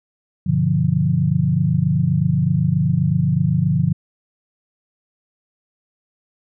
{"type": "chord", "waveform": "sine", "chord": "G dominant seventh", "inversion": "none", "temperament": "equal", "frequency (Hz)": [98, 123.47, 146.83, 174.61], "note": ["G2", "B2", "D3", "F3"], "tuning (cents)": [0, 0, 0, 0], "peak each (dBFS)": [-24, -22, -18, -19], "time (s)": [0.46, 3.93], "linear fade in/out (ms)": 10, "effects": []}